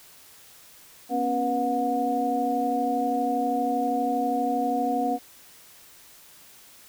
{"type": "tone cluster", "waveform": "sine", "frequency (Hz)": [242, 274.5, 485.3, 724], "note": ["B3", "C#4", "B4", "F#5"], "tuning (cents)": [-35, -17, -30, -38], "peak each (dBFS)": [-31, -28, -31, -25], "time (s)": [1.09, 5.19], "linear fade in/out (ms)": 50, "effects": ["white hiss -51 dBFS RMS until 6.88 s"]}